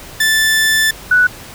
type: tone pair in turn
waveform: sawtooth / sine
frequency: 1760 / 1480 Hz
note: A6 / F#6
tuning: 0 / 0 cents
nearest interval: minor third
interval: 300 cents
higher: first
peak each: -7 dBFS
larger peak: neither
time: 0.2-0.91 / 1.11-1.27 s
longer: first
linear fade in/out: 5 ms
effects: pink hiss -34 dBFS RMS until 1.54 s